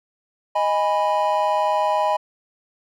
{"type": "chord", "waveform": "triangle", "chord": "G# minor", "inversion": "second", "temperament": "equal with one note detuned", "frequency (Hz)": [622.3, 824.4, 987.8], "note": ["D#5", "G#5", "B5"], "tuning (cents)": [0, -13, 0], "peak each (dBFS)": -20, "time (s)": [0.55, 2.17], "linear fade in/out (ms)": 10, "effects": []}